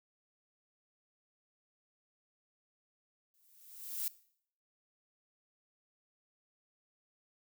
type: noise with exponential growth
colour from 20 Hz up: violet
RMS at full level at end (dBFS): -34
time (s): 3.34-4.08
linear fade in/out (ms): 1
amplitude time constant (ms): 160
effects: noise-tail reverb RT60 0.6 s tail -19 dB re dry